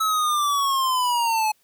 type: linear sweep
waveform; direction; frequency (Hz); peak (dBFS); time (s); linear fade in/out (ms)
square; down; 1302 to 850; -20; 0-1.52; 10
effects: white hiss -64 dBFS RMS until 1.63 s